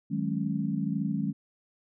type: tone cluster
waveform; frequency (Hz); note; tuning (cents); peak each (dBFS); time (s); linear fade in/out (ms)
sine; 156 / 188.5 / 210.4 / 273.6; D#3 / F#3 / G#3 / C#4; +5 / +32 / +23 / -23; -33 / -32 / -31 / -34; 0.1-1.33; 20
effects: none